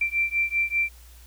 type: beating tone pair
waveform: sine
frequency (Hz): 2349 / 2354.1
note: D7 / D7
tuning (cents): 0 / +4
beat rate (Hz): 5.1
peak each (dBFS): -25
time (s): 0.01-0.89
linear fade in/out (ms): 5
effects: added 60 Hz sine -46 dBFS peak until 1.26 s + white hiss -54 dBFS RMS until 1.26 s